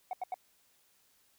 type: tone bursts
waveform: sine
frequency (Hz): 740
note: F#5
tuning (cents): 0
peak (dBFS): -30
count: 3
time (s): 0.11-0.342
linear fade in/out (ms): 2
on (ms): 22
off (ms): 83
effects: tanh soft clip ceiling -32 dBFS + white hiss -69 dBFS RMS until 1.38 s